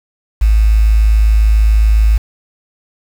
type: tone with quantisation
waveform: sine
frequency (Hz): 53.6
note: A1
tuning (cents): -45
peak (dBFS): -6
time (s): 0.41-2.18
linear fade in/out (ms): 10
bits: 5
effects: none